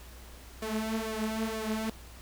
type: tone with flanger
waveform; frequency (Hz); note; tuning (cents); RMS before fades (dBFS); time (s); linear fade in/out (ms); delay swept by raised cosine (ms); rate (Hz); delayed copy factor
sawtooth; 220; A3; 0; -33; 0.62-1.9; 5; 1.7 to 6; 2.1; +0.75
effects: added 60 Hz sine -48 dBFS peak until 2.21 s + pink hiss -52 dBFS RMS until 2.21 s